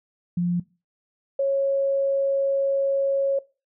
sine tone pair in turn, 175.4 / 549.5 Hz, F3 / C#5, +8 / -15 cents, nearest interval octave + minor sixth, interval 1977 cents, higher second, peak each -20 / -19 dBFS, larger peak second, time 0.37-0.6 / 1.39-3.39 s, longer second, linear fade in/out 5 ms, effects noise-tail reverb RT60 0.3 s tail -21 dB re dry

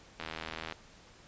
click train, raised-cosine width 0.3 ms, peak -22 dBFS, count 43, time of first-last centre 0.2-0.724 s, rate 80.2 Hz, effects pink hiss -57 dBFS RMS until 1.27 s + resampled to 16000 Hz

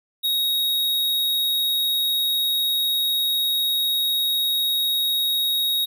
square tone, 3772 Hz, A#7, 20 cents sharp, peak -20 dBFS, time 0.23-5.86 s, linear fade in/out 20 ms, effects none

